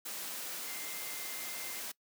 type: tone in noise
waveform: sine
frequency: 2090 Hz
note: C7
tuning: 2 cents flat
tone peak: -49 dBFS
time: 0.67-1.8 s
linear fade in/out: 10 ms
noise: white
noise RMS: -41 dBFS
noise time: 0.05-1.92 s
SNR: -11 dB
effects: noise-tail reverb RT60 0.1 s tail -22 dB re dry + high-pass 200 Hz 12 dB/octave